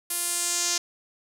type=tone with band-pass filter sweep; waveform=sawtooth; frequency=348.4 Hz; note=F4; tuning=4 cents flat; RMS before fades=-27 dBFS; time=0.1-0.78 s; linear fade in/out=5 ms; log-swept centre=11000 to 6000 Hz; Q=2.5; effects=none